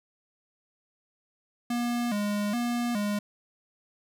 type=tone with vibrato; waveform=square; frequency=222.2 Hz; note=A3; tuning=17 cents sharp; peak=-27 dBFS; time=1.7-3.19 s; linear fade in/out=5 ms; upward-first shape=square; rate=1.2 Hz; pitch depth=130 cents each way; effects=none